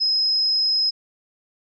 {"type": "tone", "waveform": "sine", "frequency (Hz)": 5110, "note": "D#8", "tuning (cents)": 45, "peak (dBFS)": -17, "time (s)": [0, 0.91], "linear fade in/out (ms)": 20, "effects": []}